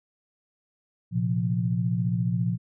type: chord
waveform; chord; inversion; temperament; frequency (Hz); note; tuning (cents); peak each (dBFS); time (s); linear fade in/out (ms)
sine; Bb suspended second; none; just; 116.54 / 131.11 / 174.81; Bb2 / C3 / F3; 0 / +4 / +2; -26 / -30 / -26; 1.11-2.58; 50
effects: none